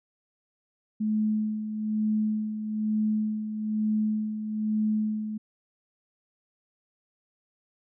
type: tone with tremolo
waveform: sine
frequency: 214.8 Hz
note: A3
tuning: 41 cents flat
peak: -22 dBFS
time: 1-5.38 s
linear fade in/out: 10 ms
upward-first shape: sine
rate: 1.1 Hz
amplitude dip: 60%
effects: none